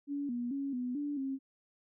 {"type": "tone with pitch steps", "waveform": "sine", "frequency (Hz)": [284.4, 241.3, 277.1, 248.3, 290, 269.1], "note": ["C#4", "B3", "C#4", "B3", "D4", "C4"], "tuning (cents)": [45, -40, -1, 9, -22, 49], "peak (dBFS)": -33, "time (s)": [0.07, 1.39], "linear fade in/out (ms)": 50, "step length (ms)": 220, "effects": []}